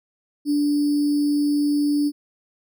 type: tone with sample-and-hold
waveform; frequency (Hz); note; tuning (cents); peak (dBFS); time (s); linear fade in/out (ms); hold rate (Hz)
sine; 291.7; D4; -12; -17; 0.45-2.12; 50; 4900
effects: none